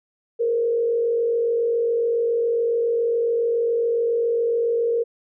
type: tone with frequency modulation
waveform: sine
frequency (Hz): 466.2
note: A#4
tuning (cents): 0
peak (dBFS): -18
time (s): 0.39-5.04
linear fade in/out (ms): 20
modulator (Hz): 47.2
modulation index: 0.5
effects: none